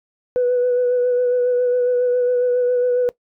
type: tone with vibrato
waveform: sine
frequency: 493.9 Hz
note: B4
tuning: in tune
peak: -13 dBFS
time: 0.36-3.09 s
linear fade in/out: 0 ms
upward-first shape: sine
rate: 7.3 Hz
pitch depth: 20 cents each way
effects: noise-tail reverb RT60 0.1 s tail -20 dB re dry + tanh soft clip ceiling -11 dBFS